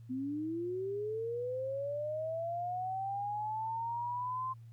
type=linear sweep; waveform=sine; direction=up; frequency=250 to 1046.5 Hz; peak=-34 dBFS; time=0.09-4.54 s; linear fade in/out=20 ms; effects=added 115 Hz sine -49 dBFS peak until 4.72 s + pink hiss -75 dBFS RMS until 4.72 s